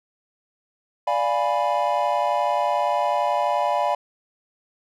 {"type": "chord", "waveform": "triangle", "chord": "D diminished seventh", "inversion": "none", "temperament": "equal", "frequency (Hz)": [587.3, 698.5, 830.6, 987.8], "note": ["D5", "F5", "Ab5", "Cb6"], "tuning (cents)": [0, 0, 0, 0], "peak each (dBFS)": -23, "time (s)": [1.07, 3.95], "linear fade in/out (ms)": 5, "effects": []}